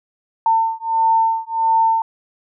sine beating tone pair, 900 / 901.5 Hz, A5 / A5, +39 / +42 cents, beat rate 1.5 Hz, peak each -17 dBFS, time 0.46-2.02 s, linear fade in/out 2 ms, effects none

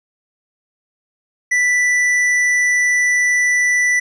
triangle tone with hard clipping, 1975.5 Hz, B6, in tune, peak -14 dBFS, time 1.51-4 s, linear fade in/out 10 ms, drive 11 dB, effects none

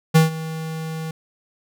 square tone with ADSR envelope, 160 Hz, D#3, 49 cents sharp, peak -9 dBFS, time 0.14-1.11 s, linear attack 18 ms, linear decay 140 ms, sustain -18 dB, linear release 3 ms, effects none

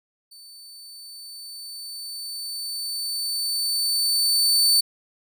sawtooth tone with level ramp, 4530 Hz, C#8, 37 cents sharp, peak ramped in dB -41 to -12 dBFS, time 0.31-4.81 s, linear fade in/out 10 ms, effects none

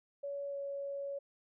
sine tone with pitch glide, 564 to 559.5 Hz, C#5 to C#5, +30 to +16 cents, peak -37 dBFS, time 0.23-1.19 s, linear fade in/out 10 ms, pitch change -14 cents, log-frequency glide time 0.49-0.56 s, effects none

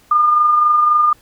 sine tone with amplitude modulation, 1211 Hz, D#6, 47 cents flat, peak -8 dBFS, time 0.11-1.13 s, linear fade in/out 5 ms, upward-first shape sine, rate 23.8 Hz, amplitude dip 35%, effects pink hiss -51 dBFS RMS until 1.21 s

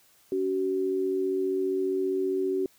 sine tone pair together, 282.6 / 377.6 Hz, C#4 / F#4, +34 / +35 cents, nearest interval perfect fourth, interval 501 cents, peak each -32 / -25 dBFS, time 0.32-2.66 s, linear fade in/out 2 ms, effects white hiss -61 dBFS RMS until 2.78 s

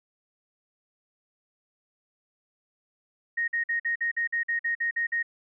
sine tone bursts, 1864.7 Hz, A#6, in tune, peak -24 dBFS, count 12, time 3.37-5.229 s, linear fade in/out 10 ms, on 110 ms, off 49 ms, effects none

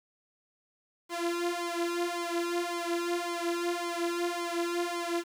sawtooth tone with flanger, 344.9 Hz, F4, 22 cents flat, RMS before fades -32 dBFS, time 1.09-5.24 s, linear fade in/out 50 ms, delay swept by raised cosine 0.91 to 3.71 ms, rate 1.8 Hz, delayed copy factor +1, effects low-pass 10000 Hz 12 dB/octave + 9-bit

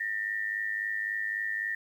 sine tone pair together, 1800 / 1903.7 Hz, A6 / A#6, +39 / +36 cents, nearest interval minor second, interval 97 cents, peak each -31 / -34 dBFS, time 0-1.75 s, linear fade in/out 5 ms, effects 10-bit

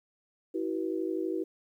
sine tone cluster, 325.5 / 377.8 / 483.2 Hz, E4 / F#4 / B4, -22 / +36 / -38 cents, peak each -32 / -33 / -38 dBFS, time 0.54-1.44 s, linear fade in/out 10 ms, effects 11-bit

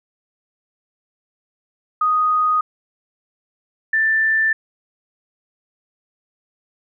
sine tone pair in turn, 1244.5 / 1771.7 Hz, D#6 / A6, 0 / +11 cents, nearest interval tritone, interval 611 cents, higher second, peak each -14 dBFS, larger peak neither, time 2.01-2.61 / 3.93-4.53 s, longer neither, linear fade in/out 5 ms, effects none

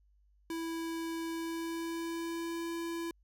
square tone with pitch glide, 329.6 to 335.7 Hz, E4 to E4, 0 to +32 cents, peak -36 dBFS, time 0.5-3.11 s, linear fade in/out 2 ms, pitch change +32 cents, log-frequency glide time 1.28-2.73 s, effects added 50 Hz sine -64 dBFS peak until 3.23 s

